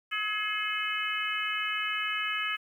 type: harmonic tone with a mistuned harmonic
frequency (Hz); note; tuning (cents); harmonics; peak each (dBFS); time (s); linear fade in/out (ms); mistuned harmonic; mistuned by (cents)
427.2; G#4; +49; 3 / 4 / 5 / 6 / 7; -35 / -35 / -35 / -35 / -35; 0.11-2.57; 20; 4; -30
effects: 10-bit